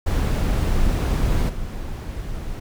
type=noise with level steps; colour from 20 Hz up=brown; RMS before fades=-19 / -29 dBFS; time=0.06-2.6 s; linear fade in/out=10 ms; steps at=1.48 s; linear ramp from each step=20 ms; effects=none